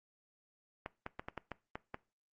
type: clicks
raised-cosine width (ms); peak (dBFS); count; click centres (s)
0.5; -25; 8; 0.861 / 1.064 / 1.195 / 1.285 / 1.377 / 1.517 / 1.755 / 1.944
effects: noise-tail reverb RT60 0.3 s tail -20 dB re dry + Opus 32 kbps